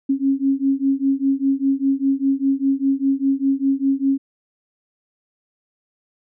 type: beating tone pair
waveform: sine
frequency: 270 / 275 Hz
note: C#4 / C#4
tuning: -45 / -14 cents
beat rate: 5 Hz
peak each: -19 dBFS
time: 0.09-4.18 s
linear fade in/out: 10 ms
effects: none